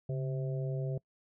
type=harmonic tone with a mistuned harmonic; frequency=130.3 Hz; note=C3; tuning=7 cents flat; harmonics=1 / 3 / 4 / 5; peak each=-32 / -42 / -44 / -46 dBFS; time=0.09-0.98 s; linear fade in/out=5 ms; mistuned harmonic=1; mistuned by=+99 cents; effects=noise-tail reverb RT60 0.1 s tail -24 dB re dry